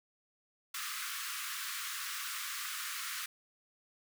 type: high-pass noise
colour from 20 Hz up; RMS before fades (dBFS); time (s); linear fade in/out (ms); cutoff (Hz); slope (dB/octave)
pink; -40; 0.74-3.26; 5; 1100; 96
effects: none